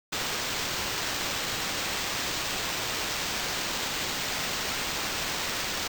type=noise with sample-and-hold; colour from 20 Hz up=white; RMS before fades=-31 dBFS; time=0.12-5.88 s; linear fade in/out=10 ms; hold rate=11025 Hz; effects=none